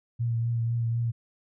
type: tone with vibrato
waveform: sine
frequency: 116.54 Hz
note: A#2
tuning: in tune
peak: -24 dBFS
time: 0.19-1.12 s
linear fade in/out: 20 ms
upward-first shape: triangle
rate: 4 Hz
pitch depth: 28 cents each way
effects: none